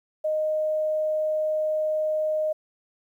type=tone; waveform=sine; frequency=619 Hz; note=D#5; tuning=9 cents flat; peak=-22 dBFS; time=0.24-2.53 s; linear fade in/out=10 ms; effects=10-bit